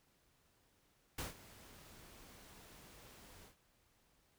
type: noise with ADSR envelope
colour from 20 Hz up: pink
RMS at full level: -41 dBFS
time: 1.18-3.56 s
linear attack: 6 ms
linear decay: 150 ms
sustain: -18 dB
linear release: 120 ms
effects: pink hiss -74 dBFS RMS until 4.38 s